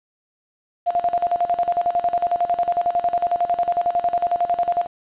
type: tone with tremolo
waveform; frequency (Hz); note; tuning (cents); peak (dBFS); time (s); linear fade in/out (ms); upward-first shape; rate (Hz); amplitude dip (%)
sine; 698; F5; -1; -15; 0.86-4.87; 20; square; 11; 80
effects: resampled to 8000 Hz + 8-bit